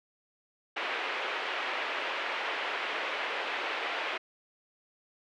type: band-pass noise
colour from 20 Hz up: white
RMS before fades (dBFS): -34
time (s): 0.76-4.18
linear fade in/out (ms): 10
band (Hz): 380 to 2800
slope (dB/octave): 24
effects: none